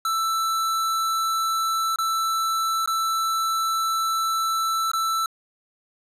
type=tone with dropouts; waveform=square; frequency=1326 Hz; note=E6; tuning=10 cents sharp; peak=-22 dBFS; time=0.05-5.26 s; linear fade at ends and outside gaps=2 ms; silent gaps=1.96-1.986 / 2.86-2.875 / 4.916-4.934 s; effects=resampled to 32000 Hz